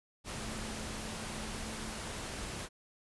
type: tone in noise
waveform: sine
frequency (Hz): 217.9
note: A3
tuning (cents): -17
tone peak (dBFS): -46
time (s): 0.33-2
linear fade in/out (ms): 50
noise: pink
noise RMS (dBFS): -41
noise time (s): 0.24-2.69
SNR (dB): -8
effects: resampled to 24000 Hz